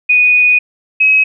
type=tone pair in turn; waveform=sine; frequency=2477 / 2550 Hz; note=D#7 / D#7; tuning=-8 / +42 cents; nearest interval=minor second; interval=50 cents; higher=second; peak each=-6 dBFS; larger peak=neither; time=0.09-0.59 / 1-1.24 s; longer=first; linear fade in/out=10 ms; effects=none